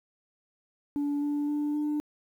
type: tone with pitch steps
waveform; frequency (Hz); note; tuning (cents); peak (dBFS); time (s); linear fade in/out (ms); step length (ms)
sine; 288.3 / 291.5 / 294.7 / 298; D4 / D4 / D4 / D4; -32 / -13 / +6 / +25; -24; 0.96-2; 0; 260
effects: tanh soft clip ceiling -25 dBFS + 10-bit